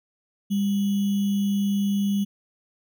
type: tone with sample-and-hold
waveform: sine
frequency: 200.3 Hz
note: G3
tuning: 38 cents sharp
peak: -20 dBFS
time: 0.5-2.25 s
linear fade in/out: 20 ms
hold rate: 3150 Hz
effects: none

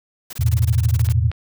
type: noise bursts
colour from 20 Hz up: white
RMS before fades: -33 dBFS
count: 16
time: 0.3-1.126 s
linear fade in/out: 5 ms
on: 31 ms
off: 22 ms
type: chord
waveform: sine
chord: E suspended fourth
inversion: none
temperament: equal with one note detuned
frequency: 82.41 / 110 / 122.69 Hz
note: E2 / A2 / B2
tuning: 0 / 0 / -11 cents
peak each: -18 / -18 / -20 dBFS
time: 0.39-1.31 s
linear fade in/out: 10 ms
type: clicks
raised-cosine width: 0.3 ms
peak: -17 dBFS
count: 3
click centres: 0.995 / 1.088 / 1.316 s
effects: none

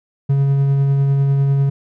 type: tone with tremolo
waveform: triangle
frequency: 138.59 Hz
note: C#3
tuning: in tune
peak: -9 dBFS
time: 0.29-1.7 s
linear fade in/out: 10 ms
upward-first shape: triangle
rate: 10 Hz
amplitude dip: 25%
effects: none

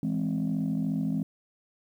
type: chord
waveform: sine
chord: E augmented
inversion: none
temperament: equal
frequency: 164.81 / 207.7 / 261.6 Hz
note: E3 / G#3 / B#3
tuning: 0 / 0 / 0 cents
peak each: -29 dBFS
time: 0.03-1.23 s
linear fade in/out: 2 ms
effects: tanh soft clip ceiling -21 dBFS + 10-bit

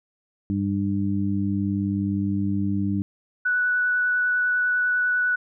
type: harmonic tone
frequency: 99.3 Hz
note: G2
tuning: 23 cents sharp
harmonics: 1 / 2 / 3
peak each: -27 / -24 / -27 dBFS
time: 0.5-3.02 s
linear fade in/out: 0 ms
type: tone with vibrato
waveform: sine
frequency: 1480 Hz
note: F#6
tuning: in tune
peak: -19 dBFS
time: 3.45-5.36 s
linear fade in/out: 10 ms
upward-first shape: triangle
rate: 10 Hz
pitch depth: 10 cents each way
effects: none

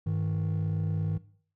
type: tone pair together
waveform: triangle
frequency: 100.4 / 157.68 Hz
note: G2 / D#3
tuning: +42 / +23 cents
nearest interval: minor sixth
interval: 781 cents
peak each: -26 dBFS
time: 0.06-1.18 s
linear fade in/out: 10 ms
effects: noise-tail reverb RT60 0.5 s tail -19 dB re dry + tanh soft clip ceiling -21 dBFS

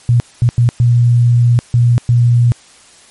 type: tone bursts at uneven times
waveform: sine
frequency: 120 Hz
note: B2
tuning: 49 cents flat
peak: -6 dBFS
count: 6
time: 0.09-0.2 / 0.42-0.49 / 0.58-0.69 / 0.8-1.59 / 1.74-1.98 / 2.09-2.52 s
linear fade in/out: 0 ms
effects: white hiss -43 dBFS RMS until 3.1 s + MP3 48 kbps

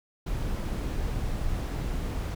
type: noise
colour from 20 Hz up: brown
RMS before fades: -30 dBFS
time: 0.26-2.35 s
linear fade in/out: 10 ms
effects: none

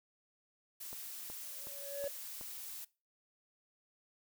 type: noise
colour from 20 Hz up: blue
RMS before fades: -46 dBFS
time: 0.8-2.85 s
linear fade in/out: 10 ms
type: click train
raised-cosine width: 1 ms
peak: -36 dBFS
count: 5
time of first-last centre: 0.93-2.411 s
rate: 2.7 Hz
type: tone with exponential growth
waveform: triangle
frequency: 563 Hz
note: C#5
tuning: 27 cents sharp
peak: -32 dBFS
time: 1.43-2.08 s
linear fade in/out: 5 ms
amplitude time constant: 140 ms
effects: noise-tail reverb RT60 0.3 s tail -21 dB re dry

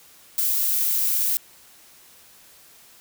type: noise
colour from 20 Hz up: violet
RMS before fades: -22 dBFS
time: 0.38-1.37 s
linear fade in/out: 0 ms
effects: white hiss -51 dBFS RMS until 3 s

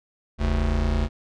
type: tone pair together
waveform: square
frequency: 44.07 / 73.42 Hz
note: F1 / D2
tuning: +16 / 0 cents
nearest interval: major sixth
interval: 884 cents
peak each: -24 dBFS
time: 0.38-1.09 s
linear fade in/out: 50 ms
effects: low-pass 5000 Hz 12 dB/octave

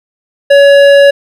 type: tone with hard clipping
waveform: sine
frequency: 563 Hz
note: C#5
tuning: 27 cents sharp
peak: -3 dBFS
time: 0.5-1.11 s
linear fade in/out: 10 ms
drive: 12 dB
effects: none

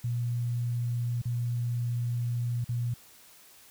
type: tone with dropouts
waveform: sine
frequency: 120 Hz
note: B2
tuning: 49 cents flat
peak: -27 dBFS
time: 0.04-2.94 s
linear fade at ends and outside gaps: 5 ms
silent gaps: 1.217-1.254 / 2.644-2.69 s
effects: white hiss -55 dBFS RMS until 3.7 s

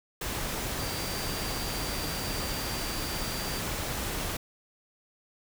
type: tone in noise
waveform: sine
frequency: 4699 Hz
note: D8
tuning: in tune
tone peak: -40 dBFS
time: 0.79-3.6 s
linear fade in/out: 5 ms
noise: pink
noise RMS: -33 dBFS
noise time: 0.21-4.37 s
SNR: -10 dB
effects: none

